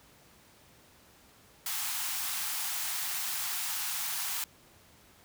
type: high-pass noise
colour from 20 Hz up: white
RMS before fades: -34 dBFS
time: 1.66-4.44 s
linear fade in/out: 2 ms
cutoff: 720 Hz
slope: 96 dB/octave
effects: pink hiss -59 dBFS RMS until 5.24 s + high-pass 60 Hz 12 dB/octave